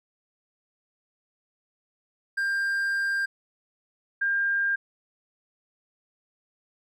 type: tone pair in turn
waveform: triangle / sine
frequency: 1594 / 1601.7 Hz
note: G6 / G6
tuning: +28 / +37 cents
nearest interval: unison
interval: 9 cents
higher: second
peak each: -22 dBFS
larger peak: neither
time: 2.37-3.26 / 4.21-4.76 s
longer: first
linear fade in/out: 10 ms
effects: none